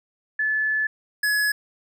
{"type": "tone pair in turn", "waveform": ["sine", "square"], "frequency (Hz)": [1731, 1693.4], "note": ["A6", "G#6"], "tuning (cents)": [-29, 33], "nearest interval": "unison", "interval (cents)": 38, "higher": "first", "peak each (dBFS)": -20, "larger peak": "neither", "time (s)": [[0.39, 0.87], [1.23, 1.52]], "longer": "first", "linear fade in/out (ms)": 5, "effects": []}